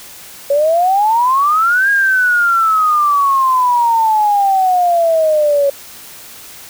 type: exponential two-way sweep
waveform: sine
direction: up then down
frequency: 554.4 to 1640 to 554.4 Hz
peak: -9 dBFS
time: 0.5-5.7 s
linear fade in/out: 5 ms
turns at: 1.9 s
effects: white hiss -35 dBFS RMS until 6.69 s